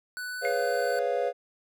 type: tone with pitch glide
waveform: square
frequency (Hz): 1489 to 1508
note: F#6 to F#6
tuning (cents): +11 to +32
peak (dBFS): -34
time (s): 0.17-0.99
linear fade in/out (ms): 0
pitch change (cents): +21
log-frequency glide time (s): 0.29-0.63
type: chord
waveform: triangle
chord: C# dominant seventh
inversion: second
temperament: equal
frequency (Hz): 415.3 / 493.9 / 554.4 / 698.5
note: G#4 / B4 / C#5 / E#5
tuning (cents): 0 / 0 / 0 / 0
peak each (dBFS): -32 / -27 / -28 / -29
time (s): 0.41-1.33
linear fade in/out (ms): 50
type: tone with exponential decay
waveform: sine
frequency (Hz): 2132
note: C7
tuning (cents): +32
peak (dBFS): -28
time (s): 0.45-0.61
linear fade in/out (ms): 0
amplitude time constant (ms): 33
effects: none